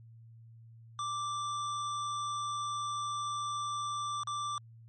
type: tone with dropouts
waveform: square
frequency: 1174.7 Hz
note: D6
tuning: in tune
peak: -34 dBFS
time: 0.99-4.58 s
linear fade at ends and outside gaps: 1 ms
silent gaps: 4.234-4.272 s
effects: added 114 Hz sine -51 dBFS peak until 4.88 s + MP3 32 kbps